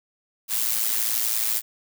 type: noise with amplitude modulation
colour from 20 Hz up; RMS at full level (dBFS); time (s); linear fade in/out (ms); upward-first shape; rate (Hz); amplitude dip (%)
blue; -21; 0.48-1.62; 50; sine; 112; 70
effects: none